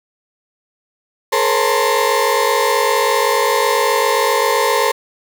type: tone cluster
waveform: 35% pulse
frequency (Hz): 425.9 / 473.6 / 541 / 902 / 1043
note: G#4 / A#4 / C#5 / A5 / C6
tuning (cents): +44 / +27 / -42 / +43 / -6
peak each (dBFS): -18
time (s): 1.32-4.92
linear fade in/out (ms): 10
effects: none